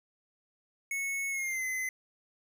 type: tone with pitch glide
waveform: square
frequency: 2201 to 2042 Hz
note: C#7 to C7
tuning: -13 to -43 cents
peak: -32 dBFS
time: 0.91-1.89 s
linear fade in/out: 2 ms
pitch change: -130 cents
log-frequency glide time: 1.3-1.64 s
effects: none